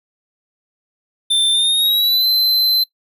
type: tone with pitch glide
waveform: square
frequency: 3566 to 4073 Hz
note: A7 to C8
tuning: +22 to -47 cents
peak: -13 dBFS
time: 1.3-2.84 s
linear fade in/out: 10 ms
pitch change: +231 cents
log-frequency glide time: 1.52-2.27 s
effects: noise-tail reverb RT60 0.1 s tail -22 dB re dry